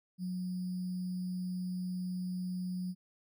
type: tone with sample-and-hold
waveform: sine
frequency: 181.9 Hz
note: F#3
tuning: 29 cents flat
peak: -34 dBFS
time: 0.18-2.95 s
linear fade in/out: 50 ms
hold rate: 4900 Hz
effects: none